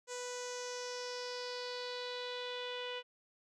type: tone with low-pass filter sweep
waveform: sawtooth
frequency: 493.9 Hz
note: B4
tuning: in tune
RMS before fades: -42 dBFS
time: 0.07-3.03 s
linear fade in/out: 50 ms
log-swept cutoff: 7200 to 3100 Hz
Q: 4.4
effects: none